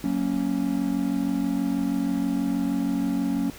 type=chord; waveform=triangle; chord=F# major; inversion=none; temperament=just; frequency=185 / 231.2 / 277.5 Hz; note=F#3 / A#3 / C#4; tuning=0 / -14 / +2 cents; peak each=-27 / -26 / -23 dBFS; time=0.04-3.5 s; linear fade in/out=2 ms; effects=pink hiss -44 dBFS RMS until 3.58 s